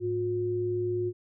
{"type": "tone pair together", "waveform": "sine", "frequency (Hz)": [107.08, 358.6], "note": ["A2", "F4"], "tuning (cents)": [-47, 46], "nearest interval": "octave + major sixth", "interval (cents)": 2093, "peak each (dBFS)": [-34, -27], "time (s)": [0, 1.13], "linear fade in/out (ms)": 50, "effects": []}